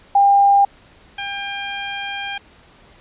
sine / 5% pulse tone pair in turn, 800 / 800 Hz, G5 / G5, +35 / +35 cents, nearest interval unison, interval 0 cents, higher neither, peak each -9 dBFS, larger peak neither, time 0.15-0.65 / 1.18-2.38 s, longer second, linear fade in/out 5 ms, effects pink hiss -49 dBFS RMS until 3 s + resampled to 8000 Hz

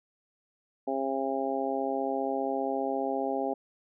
harmonic tone, 134.9 Hz, C#3, 47 cents flat, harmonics 2 / 3 / 4 / 5 / 6, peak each -34 / -34 / -34 / -34 / -34 dBFS, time 0.87-3.54 s, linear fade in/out 10 ms, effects none

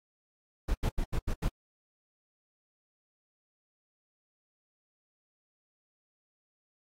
brown noise bursts, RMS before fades -28 dBFS, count 6, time 0.68-1.486 s, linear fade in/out 10 ms, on 66 ms, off 82 ms, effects AAC 48 kbps

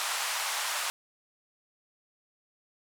pink band-pass noise, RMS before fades -32 dBFS, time 0-0.9 s, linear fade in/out 0 ms, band 810 to 12000 Hz, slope 24 dB/octave, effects none

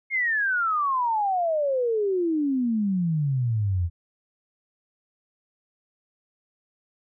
sine exponential sweep, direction down, 2171 to 82.41 Hz, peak -21 dBFS, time 0.1-3.9 s, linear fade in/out 50 ms, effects none

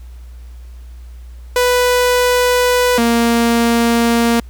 sawtooth tone pair in turn, 494.7 / 233.5 Hz, B4 / A#3, +3 / +3 cents, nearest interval octave + minor second, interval 1300 cents, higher first, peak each -7 dBFS, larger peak neither, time 1.56-2.98 / 2.98-4.4 s, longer neither, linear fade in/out 2 ms, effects added 60 Hz sine -31 dBFS peak until 4.49 s + pink hiss -52 dBFS RMS until 4.49 s

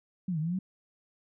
sine linear two-way sweep, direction down then up, 193 to 149.6 to 193 Hz, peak -28 dBFS, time 0.28-0.59 s, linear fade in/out 5 ms, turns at 0.39 s, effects none

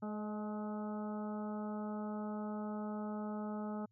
harmonic tone with a mistuned harmonic, 211.8 Hz, G#3, 34 cents sharp, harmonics 1 / 2 / 3 / 4 / 5 / 6 / 7, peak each -39 / -48 / -48 / -49 / -59 / -51 / -62 dBFS, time 0.02-3.86 s, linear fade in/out 10 ms, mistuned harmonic 3, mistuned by -22 cents, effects added 108 Hz sine -70 dBFS peak until 3.91 s

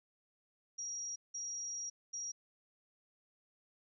sine tone bursts at uneven times, 5690 Hz, F8, 31 cents sharp, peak -39 dBFS, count 3, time 0.78-1.16 / 1.34-1.9 / 2.13-2.32 s, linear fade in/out 10 ms, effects none

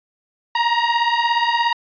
sawtooth beating tone pair, 932.3 / 949.3 Hz, A#5 / A#5, 0 / +31 cents, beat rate 17 Hz, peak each -15 dBFS, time 0.55-1.73 s, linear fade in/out 5 ms, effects resampled to 11025 Hz

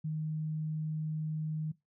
sine tone, 155.56 Hz, D#3, in tune, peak -32 dBFS, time 0.04-1.72 s, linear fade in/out 10 ms, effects noise-tail reverb RT60 0.2 s tail -20 dB re dry

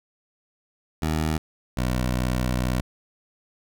15% pulse tone pair in turn, 78.3 / 62.3 Hz, D#2 / B1, +11 / +16 cents, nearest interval major third, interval 395 cents, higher first, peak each -16 dBFS, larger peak neither, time 1.02-1.38 / 1.77-2.81 s, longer second, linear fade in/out 5 ms, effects none

